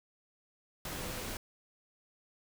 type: tone in noise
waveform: sine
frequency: 505 Hz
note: B4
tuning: 39 cents sharp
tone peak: -49 dBFS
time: 0.98-1.23 s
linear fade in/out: 2 ms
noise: pink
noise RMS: -40 dBFS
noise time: 0.85-1.37 s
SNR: -12 dB
effects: none